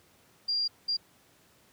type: tone bursts at uneven times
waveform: sine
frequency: 4779 Hz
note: D8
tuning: 29 cents sharp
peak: -26 dBFS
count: 2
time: 0.48-0.68 / 0.88-0.97 s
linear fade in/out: 10 ms
effects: pink hiss -62 dBFS RMS until 1.72 s + high-pass 100 Hz 12 dB/octave